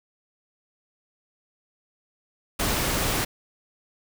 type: noise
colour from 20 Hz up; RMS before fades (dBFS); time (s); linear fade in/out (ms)
pink; -25; 2.59-3.25; 10
effects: none